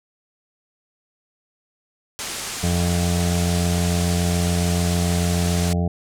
white low-pass noise, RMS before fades -30 dBFS, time 2.19-5.73 s, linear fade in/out 0 ms, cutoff 9500 Hz, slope 24 dB/octave
harmonic tone, 86.9 Hz, F2, 8 cents flat, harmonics 1 / 2 / 3 / 4 / 5 / 7 / 8 / 9, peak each -21 / -21 / -35 / -37 / -31 / -34 / -34 / -38 dBFS, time 2.63-5.88 s, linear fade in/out 5 ms
effects none

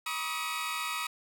20% pulse tone cluster, 964 / 1104 / 1212 / 1272 / 2262 Hz, B5 / C#6 / D#6 / D#6 / C#7, -42 / -7 / -46 / +38 / +34 cents, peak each -34 / -38 / -35 / -30 / -38 dBFS, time 0.06-1.07 s, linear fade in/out 5 ms, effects none

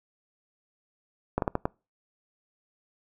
slowing click train, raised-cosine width 1 ms, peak -11 dBFS, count 5, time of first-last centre 1.38-1.655 s, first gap 42 ms, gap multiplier 1.34, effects noise-tail reverb RT60 0.3 s tail -26 dB re dry

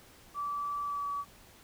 sine tone with pitch glide, 1157 to 1142.4 Hz, D6 to D6, -26 to -48 cents, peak -32 dBFS, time 0.34-1.25 s, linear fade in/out 50 ms, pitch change -22 cents, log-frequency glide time 0.83-1.08 s, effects pink hiss -57 dBFS RMS until 1.63 s

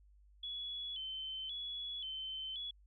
sine tone with vibrato, 3227 Hz, G7, 50 cents sharp, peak -40 dBFS, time 0.43-2.71 s, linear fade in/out 5 ms, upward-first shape square, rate 0.94 Hz, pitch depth 83 cents each way, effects added 50 Hz sine -61 dBFS peak until 2.86 s

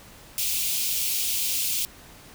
white high-pass noise, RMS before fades -26 dBFS, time 0.38-1.85 s, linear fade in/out 0 ms, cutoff 2400 Hz, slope 48 dB/octave, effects pink hiss -48 dBFS RMS until 2.34 s

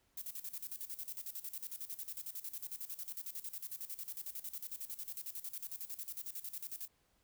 violet noise with tremolo, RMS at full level -43 dBFS, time 0.17-6.88 s, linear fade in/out 5 ms, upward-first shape square, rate 11 Hz, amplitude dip 80%, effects pink hiss -75 dBFS RMS until 7.23 s

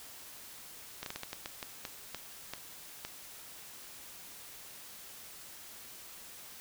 slowing click train, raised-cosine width 0.2 ms, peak -21 dBFS, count 12, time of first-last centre 1.03-3.05 s, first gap 32 ms, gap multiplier 1.32, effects white hiss -50 dBFS RMS until 6.6 s

